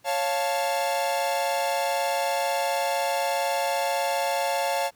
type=chord; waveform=45% pulse; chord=Db augmented; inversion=none; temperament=equal; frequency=554.4 / 698.5 / 880 Hz; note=Db5 / F5 / A5; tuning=0 / 0 / 0 cents; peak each=-28 dBFS; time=0.04-4.91 s; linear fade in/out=50 ms; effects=pink hiss -62 dBFS RMS until 4.95 s + high-pass 60 Hz 12 dB/octave